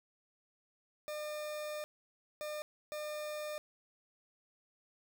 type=tone bursts at uneven times; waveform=40% pulse; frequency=603 Hz; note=D5; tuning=46 cents sharp; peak=-38 dBFS; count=3; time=1.08-1.84 / 2.41-2.62 / 2.92-3.58 s; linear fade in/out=0 ms; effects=none